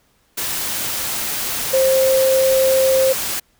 sine tone in noise, 528 Hz, C5, 16 cents sharp, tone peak -12 dBFS, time 1.73-3.13 s, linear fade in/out 10 ms, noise white, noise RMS -23 dBFS, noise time 0.37-3.4 s, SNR +8 dB, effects pink hiss -60 dBFS RMS until 3.59 s

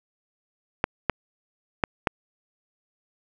clicks, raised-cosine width 0.5 ms, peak -5 dBFS, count 4, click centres 0.841 / 1.097 / 1.838 / 2.072 s, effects none

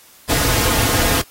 pink noise with comb filter, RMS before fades -17 dBFS, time 0.29-1.22 s, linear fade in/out 10 ms, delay 5.2 ms, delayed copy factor -0.65, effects white hiss -47 dBFS RMS until 1.3 s + AAC 48 kbps

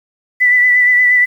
sine tone with vibrato, 1981 Hz, B6, 5 cents sharp, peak -7 dBFS, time 0.4-1.26 s, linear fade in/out 20 ms, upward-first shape sine, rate 8.5 Hz, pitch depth 23 cents each way, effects 7-bit

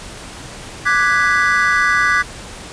triangle chord, G# half-diminished seventh, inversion second, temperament equal, 1174.7 / 1480 / 1661.2 / 1975.5 Hz, D6 / F#6 / G#6 / B6, 0 / 0 / 0 / 0 cents, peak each -16 dBFS, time 0.85-2.23 s, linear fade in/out 20 ms, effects pink hiss -33 dBFS RMS until 2.72 s + resampled to 22050 Hz

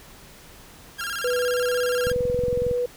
sawtooth tone with vibrato, 1495 Hz, F#6, 17 cents sharp, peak -24 dBFS, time 0.98-2.13 s, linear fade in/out 20 ms, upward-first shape square, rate 17 Hz, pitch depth 140 cents each way
sine tone with pitch glide, 493.9 to 489.9 Hz, B4 to B4, 0 to -14 cents, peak -21 dBFS, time 1.24-2.86 s, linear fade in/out 5 ms, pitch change -14 cents, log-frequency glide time 2.19-2.66 s
click train, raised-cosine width 5 ms, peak -18 dBFS, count 15, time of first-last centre 2.07-2.712 s, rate 21.8 Hz
effects pink hiss -47 dBFS RMS until 2.96 s

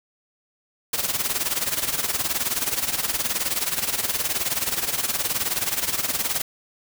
white noise with tremolo, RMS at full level -22 dBFS, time 0.93-6.42 s, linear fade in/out 5 ms, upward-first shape sine, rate 19 Hz, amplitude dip 75%, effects none

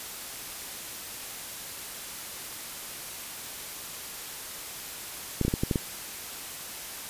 clicks, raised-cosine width 3 ms, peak -12 dBFS, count 7, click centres 5.413 / 5.45 / 5.481 / 5.539 / 5.635 / 5.712 / 5.758 s, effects white hiss -39 dBFS RMS until 7.09 s + resampled to 32000 Hz

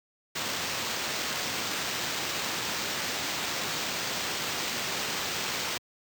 blue noise with sample-and-hold, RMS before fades -32 dBFS, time 0.35-5.78 s, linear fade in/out 10 ms, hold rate 11025 Hz, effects high-pass 100 Hz 12 dB/octave

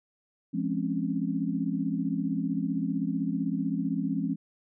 sine chord, Db major seventh, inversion first, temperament equal with one note detuned, 171.61 / 207.7 / 261.6 / 277.2 Hz, F3 / Ab3 / C4 / Db4, -30 / 0 / 0 / 0 cents, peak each -32 dBFS, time 0.53-4.36 s, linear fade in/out 20 ms, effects none

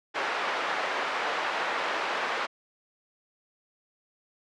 white band-pass noise, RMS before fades -30 dBFS, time 0.14-2.47 s, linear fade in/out 20 ms, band 540 to 1600 Hz, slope 12 dB/octave, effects low-pass 6000 Hz 12 dB/octave

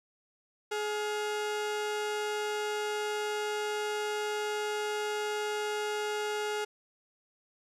30% pulse tone pair together, 421.3 / 1417 Hz, G#4 / F6, +25 / +25 cents, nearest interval octave + major sixth, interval 2100 cents, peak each -29 / -36 dBFS, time 0.71-6.65 s, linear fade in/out 10 ms, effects low-pass 9000 Hz 12 dB/octave + 11-bit

